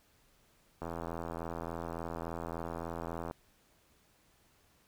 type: click train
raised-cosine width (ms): 1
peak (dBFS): -25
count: 209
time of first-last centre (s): 0.82-3.311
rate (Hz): 83.5
effects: pink hiss -68 dBFS RMS until 4.87 s